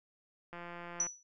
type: click train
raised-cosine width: 0.5 ms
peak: -31 dBFS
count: 94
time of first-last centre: 0.53-1.068 s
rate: 173 Hz
type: tone with exponential decay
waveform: sine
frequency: 5920 Hz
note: F#8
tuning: in tune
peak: -26 dBFS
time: 1-1.23 s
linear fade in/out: 2 ms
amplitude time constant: 49 ms
effects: none